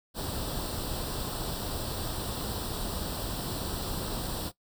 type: noise with comb filter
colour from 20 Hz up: pink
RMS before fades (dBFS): -34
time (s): 0.14-4.52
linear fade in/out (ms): 50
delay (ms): 0.23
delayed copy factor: +0.75
effects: noise-tail reverb RT60 0.1 s tail -18 dB re dry